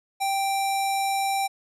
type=tone with low-pass filter; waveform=square; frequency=784 Hz; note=G5; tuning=in tune; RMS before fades=-25 dBFS; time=0.2-1.48 s; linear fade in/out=20 ms; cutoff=11000 Hz; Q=1.8; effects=none